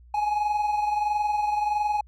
triangle tone pair together, 835 / 856.5 Hz, G#5 / A5, +9 / -47 cents, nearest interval unison, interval 44 cents, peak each -21 / -29 dBFS, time 0.14-2.01 s, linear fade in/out 5 ms, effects added 60 Hz sine -48 dBFS peak until 2.07 s

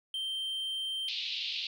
triangle tone, 3136 Hz, G7, in tune, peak -31 dBFS, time 0.14-1.09 s, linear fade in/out 2 ms
white band-pass noise, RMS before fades -36 dBFS, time 1.08-1.67 s, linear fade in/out 2 ms, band 2600 to 4300 Hz, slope 48 dB/octave
effects none

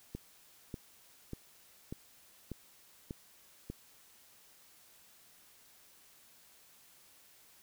click train, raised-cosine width 3 ms, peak -27 dBFS, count 7, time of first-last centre 0.15-3.7 s, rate 1.69 Hz, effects white hiss -62 dBFS RMS until 7.62 s

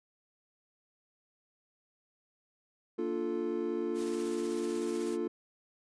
triangle chord, Bb major seventh, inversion none, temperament equal, 233.1 / 293.7 / 349.2 / 440 Hz, Bb3 / D4 / F4 / A4, 0 / 0 / 0 / 0 cents, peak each -37 / -37 / -32 / -35 dBFS, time 2.98-5.28 s, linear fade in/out 10 ms
white noise with tremolo, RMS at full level -46 dBFS, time 3.94-5.18 s, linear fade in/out 50 ms, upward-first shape sine, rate 16 Hz, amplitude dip 30%
effects resampled to 22050 Hz

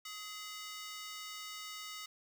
15% pulse ring-modulated tone, 1661.2 Hz, G#6, in tune, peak -34 dBFS, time 0.05-2.06 s, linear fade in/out 5 ms, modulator 396 Hz, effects none

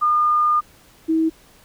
sine tone pair in turn, 1214 / 321.5 Hz, D#6 / E4, -43 / -43 cents, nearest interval octave + major seventh, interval 2300 cents, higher first, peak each -14 / -15 dBFS, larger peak first, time 0.01-0.61 / 1.08-1.3 s, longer first, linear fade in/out 20 ms, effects pink hiss -51 dBFS RMS until 1.64 s

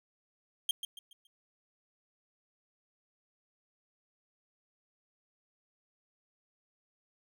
45% pulse tone with echo, 3197 Hz, G7, 33 cents sharp, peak -27 dBFS, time 0.69-0.71 s, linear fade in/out 2 ms, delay 140 ms, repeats 4, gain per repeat -9 dB, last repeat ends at 1.27 s, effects none

